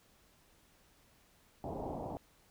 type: low-pass noise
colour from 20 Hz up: white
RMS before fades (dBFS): -41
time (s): 1.64-2.17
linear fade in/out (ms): 0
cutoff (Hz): 870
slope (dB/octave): 48
effects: pink hiss -67 dBFS RMS until 2.5 s